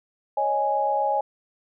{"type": "chord", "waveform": "sine", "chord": "C# suspended second", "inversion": "none", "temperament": "equal", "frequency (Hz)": [554.4, 622.3, 830.6], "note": ["C#5", "D#5", "G#5"], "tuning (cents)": [0, 0, 0], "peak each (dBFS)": [-27, -28, -22], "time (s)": [0.37, 1.21], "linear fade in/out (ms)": 5, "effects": []}